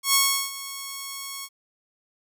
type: tone with ADSR envelope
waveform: 5% pulse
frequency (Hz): 1101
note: C#6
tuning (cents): -12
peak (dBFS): -4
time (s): 0.03-1.49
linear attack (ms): 110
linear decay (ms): 360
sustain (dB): -17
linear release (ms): 51
effects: none